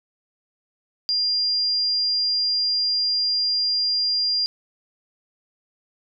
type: tone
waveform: sine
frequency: 4800 Hz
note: D8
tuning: 37 cents sharp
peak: -19 dBFS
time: 1.09-4.46 s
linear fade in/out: 0 ms
effects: none